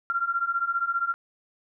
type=beating tone pair; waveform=sine; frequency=1369 / 1384 Hz; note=F6 / F6; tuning=-35 / -16 cents; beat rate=15 Hz; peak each=-28 / -26 dBFS; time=0.1-1.14 s; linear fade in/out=0 ms; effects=none